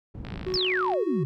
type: low-pass noise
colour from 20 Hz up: white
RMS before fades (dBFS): -37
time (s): 0.14-0.57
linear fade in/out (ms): 10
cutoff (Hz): 160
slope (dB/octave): 12
type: click train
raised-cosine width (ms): 0.3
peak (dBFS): -24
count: 39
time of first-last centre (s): 0.25-0.936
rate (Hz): 55.4
type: tone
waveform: triangle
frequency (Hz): 370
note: F#4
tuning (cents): 0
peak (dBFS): -25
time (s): 0.46-1.24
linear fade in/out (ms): 10
type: exponential sweep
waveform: sine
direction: down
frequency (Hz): 5490 to 130.81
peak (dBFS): -24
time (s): 0.54-1.25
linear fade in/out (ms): 0
effects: none